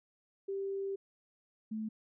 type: tone pair in turn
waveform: sine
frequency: 392 / 218 Hz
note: G4 / A3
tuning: 0 / -16 cents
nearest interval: minor seventh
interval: 1016 cents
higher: first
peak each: -34 / -35 dBFS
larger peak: first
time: 0.48-0.96 / 1.71-1.89 s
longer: first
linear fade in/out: 10 ms
effects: none